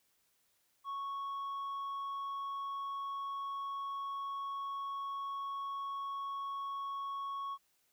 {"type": "tone with tanh clipping", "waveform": "sine", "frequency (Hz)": 1107, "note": "C#6", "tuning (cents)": -3, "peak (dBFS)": -38, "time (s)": [0.84, 7.58], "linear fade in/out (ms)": 50, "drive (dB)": 3, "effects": ["white hiss -75 dBFS RMS until 7.92 s"]}